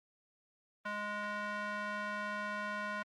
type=tone with band-pass filter; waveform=square; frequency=207.8 Hz; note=G#3; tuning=1 cent sharp; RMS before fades=-39 dBFS; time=0.85-3.03 s; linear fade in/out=10 ms; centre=1400 Hz; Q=2; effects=Opus 32 kbps